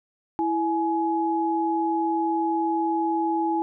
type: tone pair together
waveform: sine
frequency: 330 / 841.9 Hz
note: E4 / G#5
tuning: +2 / +23 cents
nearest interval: octave + major third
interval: 1621 cents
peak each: -24 dBFS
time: 0.39-3.62 s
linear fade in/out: 0 ms
effects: none

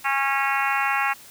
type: harmonic tone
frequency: 274 Hz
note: C#4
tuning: 20 cents flat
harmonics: 3 / 4 / 5 / 6 / 7 / 8 / 9 / 10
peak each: -26 / -27 / -28 / -29 / -29 / -30 / -31 / -31 dBFS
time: 0.04-1.14 s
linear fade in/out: 20 ms
effects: white hiss -46 dBFS RMS until 1.3 s

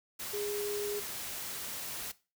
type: tone in noise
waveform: sine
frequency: 412.4 Hz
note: G#4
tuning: 12 cents flat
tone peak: -34 dBFS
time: 0.33-1 s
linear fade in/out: 10 ms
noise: white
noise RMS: -40 dBFS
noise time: 0.19-2.12 s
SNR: +3 dB
effects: noise-tail reverb RT60 0.3 s tail -18 dB re dry

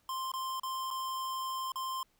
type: tone with dropouts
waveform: square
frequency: 1048 Hz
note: C6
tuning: 2 cents sharp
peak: -35 dBFS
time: 0.09-2.03 s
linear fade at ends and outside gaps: 2 ms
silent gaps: 0.318-0.337 / 0.598-0.633 / 0.905-0.91 / 1.72-1.757 s
effects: pink hiss -72 dBFS RMS until 2.19 s

